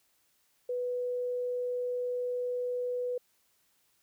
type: tone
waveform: sine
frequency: 493.9 Hz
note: B4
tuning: in tune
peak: -30 dBFS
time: 0.69-3.18 s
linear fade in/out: 5 ms
effects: white hiss -71 dBFS RMS until 4.02 s